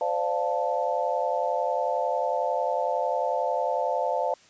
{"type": "chord", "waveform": "sine", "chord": "D minor seventh", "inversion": "third", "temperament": "equal with one note detuned", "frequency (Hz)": [516.3, 587.3, 698.5, 880], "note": ["C5", "D5", "F5", "A5"], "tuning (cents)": [-23, 0, 0, 0], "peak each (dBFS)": -29, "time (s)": [0.01, 4.34], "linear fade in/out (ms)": 2, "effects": ["white hiss -56 dBFS RMS until 4.49 s", "resampled to 16000 Hz"]}